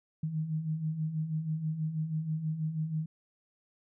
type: beating tone pair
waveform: sine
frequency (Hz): 152.4 / 158.6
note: D#3 / D#3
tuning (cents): -36 / +33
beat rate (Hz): 6.2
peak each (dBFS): -38 / -31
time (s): 0.23-3.06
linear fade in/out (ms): 5
effects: none